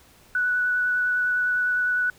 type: tone with vibrato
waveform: sine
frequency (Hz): 1480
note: F#6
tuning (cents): 0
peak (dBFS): -20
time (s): 0.35-2.1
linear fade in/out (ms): 2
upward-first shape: sine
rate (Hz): 9.9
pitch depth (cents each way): 11
effects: pink hiss -54 dBFS RMS until 2.18 s